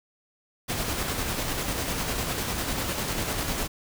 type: noise with tremolo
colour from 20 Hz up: pink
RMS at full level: -28 dBFS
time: 0.68-3.68 s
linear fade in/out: 20 ms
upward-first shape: square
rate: 10 Hz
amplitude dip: 30%
effects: none